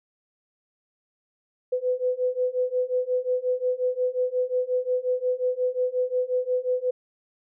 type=beating tone pair; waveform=sine; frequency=499.9 / 505.5 Hz; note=B4 / B4; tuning=+21 / +40 cents; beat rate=5.6 Hz; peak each=-26 / -25 dBFS; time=1.72-6.91 s; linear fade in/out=10 ms; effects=none